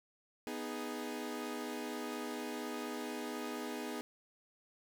sawtooth chord, G# minor, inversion first, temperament equal, 246.9 / 311.1 / 415.3 Hz, B3 / D#4 / G#4, 0 / 0 / 0 cents, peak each -39 / -40 / -40 dBFS, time 0.47-4.01 s, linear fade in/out 0 ms, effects none

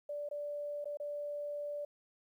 sine tone with dropouts, 584 Hz, D5, 10 cents flat, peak -37 dBFS, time 0.09-1.85 s, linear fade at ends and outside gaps 5 ms, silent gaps 0.289-0.311 / 0.844-0.855 / 0.972-0.999 s, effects 12-bit

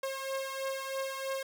sawtooth beating tone pair, 536 / 539.1 Hz, C5 / C#5, +42 / -48 cents, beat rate 3.1 Hz, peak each -32 / -35 dBFS, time 0.03-1.43 s, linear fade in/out 5 ms, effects none

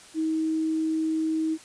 sine tone, 317.7 Hz, D#4, 36 cents sharp, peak -23 dBFS, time 0.14-1.58 s, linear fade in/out 50 ms, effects white hiss -49 dBFS RMS until 1.64 s + resampled to 22050 Hz

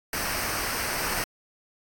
pink noise with comb filter, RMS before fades -29 dBFS, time 0.13-1.24 s, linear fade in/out 2 ms, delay 0.28 ms, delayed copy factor -0.6, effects AAC 64 kbps

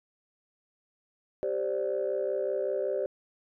sine chord, G suspended fourth, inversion none, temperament just, 392 / 522.7 / 588 Hz, G4 / C5 / D5, 0 / -2 / +2 cents, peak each -31 dBFS, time 1.43-3.06 s, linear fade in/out 0 ms, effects tanh soft clip ceiling -20 dBFS

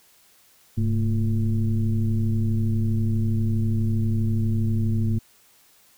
sine tone with frequency modulation, 103.83 Hz, G#2, in tune, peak -19 dBFS, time 0.77-5.19 s, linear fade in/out 10 ms, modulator 120 Hz, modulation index 0.96, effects white hiss -57 dBFS RMS until 5.97 s

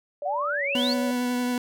sine tone with pitch glide, 582 to 559.6 Hz, D5 to C#5, -16 to +16 cents, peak -29 dBFS, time 0.22-1.11 s, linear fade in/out 2 ms, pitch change -68 cents, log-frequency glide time 0.57-0.64 s
sine exponential sweep, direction up, 694 to 4699 Hz, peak -25 dBFS, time 0.25-0.94 s, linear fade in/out 10 ms
40% pulse tone with vibrato, 246.9 Hz, B3, in tune, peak -23 dBFS, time 0.75-1.58 s, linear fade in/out 2 ms, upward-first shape triangle, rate 11 Hz, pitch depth 14 cents each way
effects none

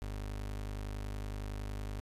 30% pulse tone, 50.8 Hz, G#1, 38 cents flat, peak -35 dBFS, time 0.02-2 s, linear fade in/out 0 ms, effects resampled to 32000 Hz

